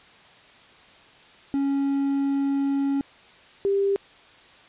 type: tone pair in turn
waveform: triangle / sine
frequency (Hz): 277.2 / 396.1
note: C#4 / G4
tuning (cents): 0 / +18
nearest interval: tritone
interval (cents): 618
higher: second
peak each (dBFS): -19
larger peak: neither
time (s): 1.54-3.01 / 3.65-3.96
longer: first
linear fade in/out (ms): 0
effects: white hiss -51 dBFS RMS until 4.68 s + resampled to 8000 Hz